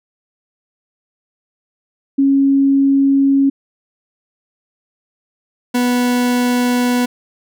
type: tone pair in turn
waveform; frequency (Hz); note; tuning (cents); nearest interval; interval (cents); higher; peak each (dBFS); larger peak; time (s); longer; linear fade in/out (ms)
sine / 40% pulse; 274.9 / 245.9; C#4 / B3; -14 / -7; major second; 193; first; -9 / -12; first; 2.18-3.5 / 5.74-7.06; neither; 10
effects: none